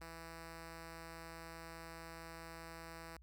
5% pulse tone, 164.81 Hz, E3, in tune, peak -38 dBFS, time 0.01-3.17 s, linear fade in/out 2 ms, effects added 60 Hz sine -58 dBFS peak until 3.22 s

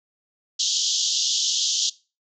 white band-pass noise, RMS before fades -23 dBFS, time 0.59-1.9 s, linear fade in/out 10 ms, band 3000 to 6900 Hz, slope 96 dB/octave, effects noise-tail reverb RT60 0.3 s tail -20 dB re dry

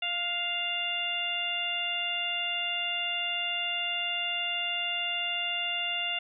harmonic tone with a mistuned harmonic, 698.5 Hz, F5, in tune, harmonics 1 / 2 / 3 / 4 / 5, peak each -39 / -41 / -37 / -30 / -37 dBFS, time 0.02-6.19 s, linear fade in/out 5 ms, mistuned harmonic 2, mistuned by +22 cents, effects none

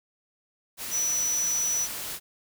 sine tone in noise, 5920 Hz, F#8, in tune, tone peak -24 dBFS, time 0.9-1.88 s, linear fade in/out 50 ms, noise white, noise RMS -35 dBFS, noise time 0.77-2.2 s, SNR +8 dB, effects none

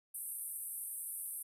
white band-pass noise, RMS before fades -43 dBFS, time 0.14-1.43 s, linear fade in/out 10 ms, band 8700 to 13000 Hz, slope 96 dB/octave, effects none

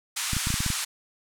white band-pass noise, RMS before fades -30 dBFS, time 0.16-0.85 s, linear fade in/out 10 ms, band 960 to 10000 Hz, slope 24 dB/octave
clicks, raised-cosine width 5 ms, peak -16 dBFS, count 8, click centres 0.333 / 0.367 / 0.471 / 0.504 / 0.541 / 0.605 / 0.663 / 0.703 s
effects none

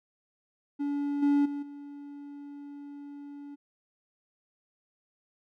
triangle tone with level steps, 286.1 Hz, D4, 45 cents flat, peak -26 / -19 / -30 / -39 dBFS, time 0.79-3.56 s, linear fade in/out 20 ms, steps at 1.22 / 1.45 / 1.62 s, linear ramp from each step 10 ms, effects none

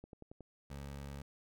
click train, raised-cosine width 2 ms, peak -37 dBFS, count 5, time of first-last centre 0.04-0.407 s, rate 10.9 Hz
20% pulse tone, 70 Hz, C#2, 18 cents sharp, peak -39 dBFS, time 0.7-1.22 s, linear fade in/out 5 ms
effects none

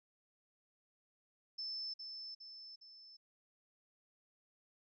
sine tone with echo, 5274 Hz, E8, in tune, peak -40 dBFS, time 1.58-1.94 s, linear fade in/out 10 ms, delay 410 ms, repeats 3, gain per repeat -5 dB, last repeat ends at 3.17 s, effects none

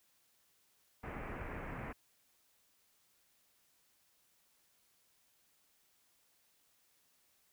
pink low-pass noise, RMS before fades -44 dBFS, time 1.03-1.93 s, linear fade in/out 10 ms, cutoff 2400 Hz, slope 48 dB/octave, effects white hiss -73 dBFS RMS until 7.52 s

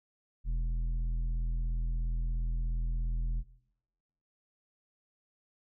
sine tone with tanh clipping, 41.49 Hz, E1, 12 cents sharp, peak -30 dBFS, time 0.44-3.44 s, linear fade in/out 50 ms, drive 8 dB, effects noise-tail reverb RT60 0.9 s tail -20 dB re dry

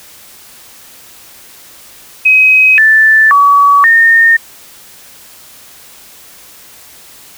sine tone with pitch steps, 2532 / 1761 / 1136 / 1829 Hz, D#7 / A6 / C#6 / A#6, +30 / +1 / +42 / -33 cents, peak -3 dBFS, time 2.25-4.37 s, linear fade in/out 10 ms, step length 530 ms, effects white hiss -37 dBFS RMS until 7.37 s

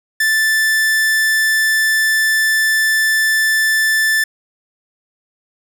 45% pulse tone, 1760 Hz, A6, in tune, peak -12 dBFS, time 0.2-4.24 s, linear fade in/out 5 ms, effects none

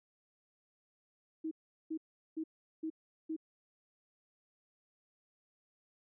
sine tone bursts, 318.4 Hz, D#4, 40 cents sharp, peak -35 dBFS, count 5, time 1.44-3.365 s, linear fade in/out 10 ms, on 73 ms, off 390 ms, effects none

